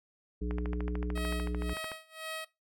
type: harmonic tone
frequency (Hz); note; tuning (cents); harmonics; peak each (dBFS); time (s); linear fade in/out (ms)
60.2; B1; -44; 1 / 3 / 5 / 7; -33 / -38 / -40 / -41; 0.41-1.74; 10
type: click train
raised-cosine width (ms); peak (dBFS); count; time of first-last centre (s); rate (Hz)
0.5; -25; 20; 0.51-1.917; 13.5
type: tone with tremolo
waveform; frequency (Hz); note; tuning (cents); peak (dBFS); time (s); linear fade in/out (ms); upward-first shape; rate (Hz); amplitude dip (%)
10% pulse; 637; D#5; +41; -28; 1.15-2.45; 10; sine; 1.9; 95
effects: noise-tail reverb RT60 0.2 s tail -18 dB re dry